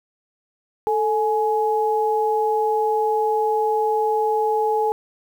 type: tone pair together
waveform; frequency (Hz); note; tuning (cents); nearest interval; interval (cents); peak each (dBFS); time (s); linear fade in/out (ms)
sine; 440 / 840; A4 / G#5; 0 / +19; major seventh; 1119; -20; 0.87-4.92; 0
effects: 8-bit